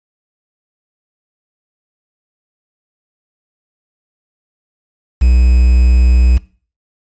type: tone with quantisation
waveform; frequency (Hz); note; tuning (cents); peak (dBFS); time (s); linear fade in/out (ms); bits
triangle; 61.9; B1; +5; -4; 5.21-6.38; 10; 5
effects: noise-tail reverb RT60 0.4 s tail -20 dB re dry + resampled to 16000 Hz